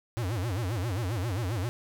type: tone with vibrato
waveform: square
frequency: 103.83 Hz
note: G#2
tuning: in tune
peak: -29 dBFS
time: 0.17-1.69 s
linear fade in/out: 0 ms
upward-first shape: sine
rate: 7.5 Hz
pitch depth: 290 cents each way
effects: none